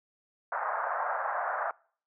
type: band-pass noise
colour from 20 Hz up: pink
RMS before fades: -32 dBFS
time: 0.52-1.71 s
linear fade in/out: 2 ms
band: 610 to 1600 Hz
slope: 48 dB/octave
effects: noise-tail reverb RT60 0.5 s tail -25 dB re dry